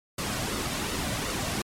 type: noise with flanger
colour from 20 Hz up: pink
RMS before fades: -30 dBFS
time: 0.18-1.62 s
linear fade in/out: 5 ms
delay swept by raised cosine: 1.2 to 2.4 ms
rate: 2.7 Hz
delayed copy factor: -0.5
effects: low-pass 11000 Hz 12 dB/octave + MP3 96 kbps